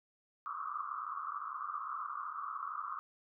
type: band-pass noise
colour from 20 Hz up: pink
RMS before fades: -41 dBFS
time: 0.46-2.99 s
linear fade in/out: 0 ms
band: 1100 to 1300 Hz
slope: 96 dB/octave
effects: none